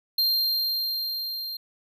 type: tone with level ramp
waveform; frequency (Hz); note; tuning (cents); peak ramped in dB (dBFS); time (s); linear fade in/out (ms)
square; 4186; C8; 0; -20 to -32; 0.18-1.57; 5
effects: none